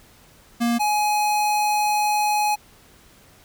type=tone pair in turn; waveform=square; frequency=235.6 / 839.6 Hz; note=A#3 / G#5; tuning=+19 / +19 cents; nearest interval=octave + minor seventh; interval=2200 cents; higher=second; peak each=-19 dBFS; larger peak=neither; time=0.6-0.79 / 0.79-2.56 s; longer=second; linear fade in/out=20 ms; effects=pink hiss -52 dBFS RMS until 3.44 s